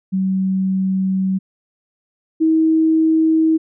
sine tone pair in turn, 189.8 / 319.7 Hz, F#3 / D#4, +44 / +47 cents, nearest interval major sixth, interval 903 cents, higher second, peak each -15 / -11 dBFS, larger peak second, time 0.12-1.39 / 2.4-3.58 s, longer first, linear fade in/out 20 ms, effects none

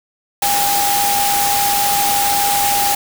sine tone in noise, 809 Hz, G#5, 46 cents flat, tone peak -16 dBFS, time 0.42-2.95 s, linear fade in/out 5 ms, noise white, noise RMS -18 dBFS, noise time 0.42-2.95 s, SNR -1 dB, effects none

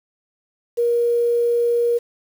sine tone with quantisation, 474 Hz, A#4, 29 cents sharp, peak -15 dBFS, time 0.77-1.99 s, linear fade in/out 20 ms, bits 7, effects none

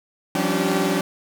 sawtooth tone cluster, 173.3 / 193 / 277 / 296.1 / 384.8 Hz, F3 / G3 / C#4 / D4 / G4, -13 / -27 / -1 / +14 / -32 cents, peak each -22 dBFS, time 0.35-1.01 s, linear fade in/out 2 ms, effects none

